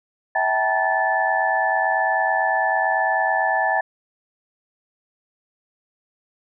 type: tone cluster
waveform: sine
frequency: 650 / 771 / 860 / 947 / 1746 Hz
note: E5 / G5 / A5 / A#5 / A6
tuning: -24 / -29 / -40 / +27 / -14 cents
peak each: -25 / -22 / -25 / -29 / -22 dBFS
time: 0.35-3.81 s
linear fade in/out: 5 ms
effects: none